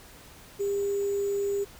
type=tone with sample-and-hold; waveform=sine; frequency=400.8 Hz; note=G4; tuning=38 cents sharp; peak=-25 dBFS; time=0.59-1.65 s; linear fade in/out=20 ms; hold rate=7350 Hz; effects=pink hiss -50 dBFS RMS until 1.79 s